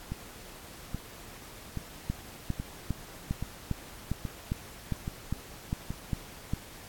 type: two click trains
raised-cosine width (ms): 5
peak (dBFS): -17 / -21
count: 12 / 8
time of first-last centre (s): 2.1-6.535 / 0.12-5.905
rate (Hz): 2.48 / 1.21
effects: pink hiss -48 dBFS RMS until 6.88 s + AAC 64 kbps